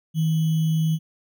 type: tone with sample-and-hold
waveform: sine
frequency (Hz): 159.5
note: D#3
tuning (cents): +43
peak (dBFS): -18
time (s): 0.14-0.99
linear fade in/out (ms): 50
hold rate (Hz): 3150
effects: none